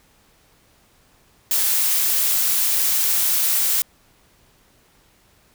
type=noise; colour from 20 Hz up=blue; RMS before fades=-19 dBFS; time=1.51-3.82 s; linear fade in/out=2 ms; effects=pink hiss -57 dBFS RMS until 5.54 s